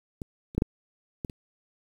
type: clicks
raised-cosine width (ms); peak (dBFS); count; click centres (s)
3; -22 / -30 / -10 / -9 / -19 / -29; 6; 0.218 / 0.549 / 0.58 / 0.621 / 1.248 / 1.298
effects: 8-bit